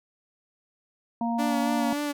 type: harmonic tone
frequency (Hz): 233.1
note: A#3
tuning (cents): 0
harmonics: 1 / 3 / 4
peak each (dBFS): -26 / -31 / -32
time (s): 1.21-1.93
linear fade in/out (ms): 2
type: tone with vibrato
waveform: sawtooth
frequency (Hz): 288.9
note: D4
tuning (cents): -28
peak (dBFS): -23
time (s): 1.38-2.13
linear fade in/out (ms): 20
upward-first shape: sine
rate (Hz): 3.5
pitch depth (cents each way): 31
effects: none